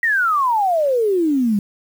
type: exponential sweep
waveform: sine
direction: down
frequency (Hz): 1920 to 196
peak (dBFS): -14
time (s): 0.03-1.59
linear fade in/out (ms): 2
effects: 7-bit